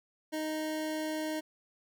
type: tone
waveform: 25% pulse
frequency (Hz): 311.1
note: D#4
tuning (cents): 0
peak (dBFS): -29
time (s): 0.32-1.41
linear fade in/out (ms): 20
effects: none